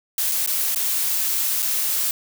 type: noise with dropouts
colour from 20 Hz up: blue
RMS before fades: -22 dBFS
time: 0.18-2.11 s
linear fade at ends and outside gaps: 1 ms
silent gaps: 0.315-0.319 / 0.462-0.474 / 0.747-0.759 / 1.622-1.626 s
effects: none